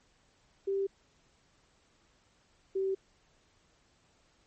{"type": "tone pair in turn", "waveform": "sine", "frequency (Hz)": [392, 385], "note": ["G4", "G4"], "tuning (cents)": [0, -31], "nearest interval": "unison", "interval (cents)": 31, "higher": "first", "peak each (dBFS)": -28, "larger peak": "neither", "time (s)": [[0.67, 0.87], [2.75, 2.95]], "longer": "neither", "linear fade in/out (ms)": 10, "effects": ["pink hiss -68 dBFS RMS until 4.46 s", "MP3 32 kbps"]}